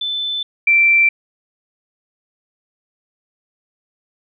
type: tone pair in turn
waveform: sine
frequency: 3520 / 2346 Hz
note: A7 / D7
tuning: 0 / -2 cents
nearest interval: perfect fifth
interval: 702 cents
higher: first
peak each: -19 / -9 dBFS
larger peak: second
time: 0.01-0.43 / 0.67-1.09 s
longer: neither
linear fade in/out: 5 ms
effects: none